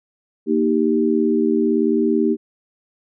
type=chord; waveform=sine; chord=Eb major; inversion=second; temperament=equal; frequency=233.1 / 311.1 / 392 Hz; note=Bb3 / Eb4 / G4; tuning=0 / 0 / 0 cents; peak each=-19 dBFS; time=0.46-2.37 s; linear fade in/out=50 ms; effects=none